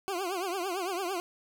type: tone with vibrato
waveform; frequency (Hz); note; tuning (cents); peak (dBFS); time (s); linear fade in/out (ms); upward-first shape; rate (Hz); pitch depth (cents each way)
20% pulse; 368.6; F#4; -7; -26; 0.08-1.2; 0; triangle; 8.9; 170
effects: none